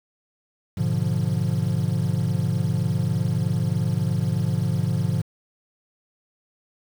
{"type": "chord", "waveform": "triangle", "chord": "G# diminished seventh", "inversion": "none", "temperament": "equal", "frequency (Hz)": [103.83, 123.47, 146.83, 174.61], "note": ["G#2", "B2", "D3", "F3"], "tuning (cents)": [0, 0, 0, 0], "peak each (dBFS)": -24, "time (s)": [0.77, 5.22], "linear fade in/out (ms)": 10, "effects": ["7-bit"]}